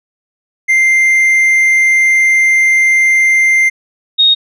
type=tone pair in turn; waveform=triangle / sine; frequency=2093 / 3729 Hz; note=C7 / A#7; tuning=0 / 0 cents; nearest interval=minor seventh; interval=1000 cents; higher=second; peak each=-5 dBFS; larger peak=neither; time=0.68-3.7 / 4.18-4.35 s; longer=first; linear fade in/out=20 ms; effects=resampled to 32000 Hz